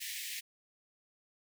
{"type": "high-pass noise", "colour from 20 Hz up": "pink", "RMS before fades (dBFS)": -41, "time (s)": [0, 0.41], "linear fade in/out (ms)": 20, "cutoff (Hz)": 1800, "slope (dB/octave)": 96, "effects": []}